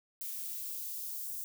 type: noise with high-pass filter sweep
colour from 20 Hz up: violet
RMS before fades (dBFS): -40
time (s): 0.21-1.44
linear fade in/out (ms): 0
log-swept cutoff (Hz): 1400 to 6100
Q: 0.84
effects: none